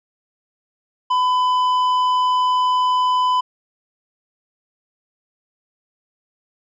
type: tone with tanh clipping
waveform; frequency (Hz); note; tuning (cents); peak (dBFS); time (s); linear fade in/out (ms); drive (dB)
sine; 1004; B5; +28; -16; 1.1-3.41; 10; 8
effects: none